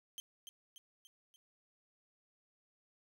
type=tone with echo; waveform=sawtooth; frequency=3136 Hz; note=G7; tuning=in tune; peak=-40 dBFS; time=0.18-0.2 s; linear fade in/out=0 ms; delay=290 ms; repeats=4; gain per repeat=-5 dB; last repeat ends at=1.36 s; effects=none